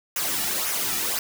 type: noise with flanger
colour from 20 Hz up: white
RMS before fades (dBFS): -26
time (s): 0.16-1.19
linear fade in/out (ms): 2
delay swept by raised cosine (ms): 0.23 to 1.93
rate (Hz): 1.9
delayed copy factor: -0.6
effects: none